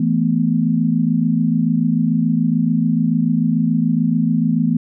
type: chord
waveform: sine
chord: E suspended fourth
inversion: none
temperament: equal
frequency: 164.81 / 220 / 246.9 Hz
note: E3 / A3 / B3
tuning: 0 / 0 / 0 cents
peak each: -18 dBFS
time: 0-4.77 s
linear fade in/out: 5 ms
effects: none